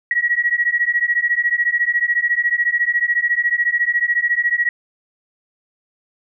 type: beating tone pair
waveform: sine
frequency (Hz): 1907 / 1921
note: A#6 / B6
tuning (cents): +39 / -48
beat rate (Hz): 14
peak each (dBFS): -18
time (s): 0.11-4.69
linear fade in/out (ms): 2
effects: none